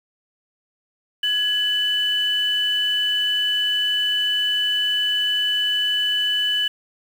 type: tone pair together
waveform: sine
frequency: 1677.5 / 2989 Hz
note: G#6 / F#7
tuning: +17 / +17 cents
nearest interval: minor seventh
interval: 1000 cents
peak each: -25 / -18 dBFS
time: 1.23-6.68 s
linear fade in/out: 5 ms
effects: tanh soft clip ceiling -12 dBFS + 7-bit